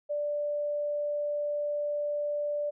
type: tone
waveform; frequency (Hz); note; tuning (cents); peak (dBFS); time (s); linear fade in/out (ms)
sine; 587.3; D5; 0; -28; 0.09-2.71; 20
effects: none